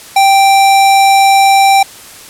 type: tone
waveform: square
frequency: 784 Hz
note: G5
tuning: in tune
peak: -5 dBFS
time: 0.16-1.83 s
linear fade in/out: 5 ms
effects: white hiss -33 dBFS RMS until 2.29 s + low-pass 12000 Hz 12 dB/octave